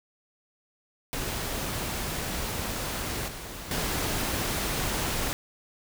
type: noise with level steps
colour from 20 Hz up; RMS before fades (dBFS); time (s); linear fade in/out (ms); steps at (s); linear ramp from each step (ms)
pink; -32 / -39 / -29; 1.13-5.33; 0; 3.28 / 3.71; 2
effects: none